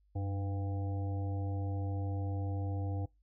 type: harmonic tone with a mistuned harmonic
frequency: 99.7 Hz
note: G2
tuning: 30 cents sharp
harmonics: 1 / 3 / 5 / 7 / 8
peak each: -33 / -43 / -47 / -50 / -51 dBFS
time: 0.15-3.06 s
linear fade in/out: 10 ms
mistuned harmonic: 1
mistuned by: -82 cents
effects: noise-tail reverb RT60 0.2 s tail -23 dB re dry + added 50 Hz sine -66 dBFS peak until 3.22 s